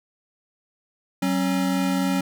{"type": "tone pair together", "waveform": "square", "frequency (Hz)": [188.13, 272.1], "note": ["F#3", "C#4"], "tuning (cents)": [29, -32], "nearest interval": "tritone", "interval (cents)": 639, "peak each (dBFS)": -24, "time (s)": [1.22, 2.21], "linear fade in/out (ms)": 5, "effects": []}